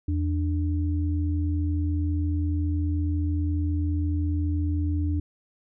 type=tone pair together; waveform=sine; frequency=82.8 / 295.1 Hz; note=E2 / D4; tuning=+8 / +8 cents; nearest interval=octave + minor seventh; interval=2200 cents; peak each=-23 / -30 dBFS; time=0.08-5.2 s; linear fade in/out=5 ms; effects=none